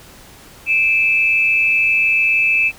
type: tone pair together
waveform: sine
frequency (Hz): 2368 / 2615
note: D7 / E7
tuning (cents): +14 / -15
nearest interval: major second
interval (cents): 171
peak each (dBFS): -18 / -13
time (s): 0.66-2.72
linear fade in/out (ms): 50
effects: pink hiss -42 dBFS RMS until 2.78 s